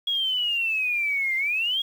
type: exponential two-way sweep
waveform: sine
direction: down then up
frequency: 3332 to 2076 to 3332 Hz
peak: -22 dBFS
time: 0.07-1.82 s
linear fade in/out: 5 ms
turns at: 1.36 s
effects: 8-bit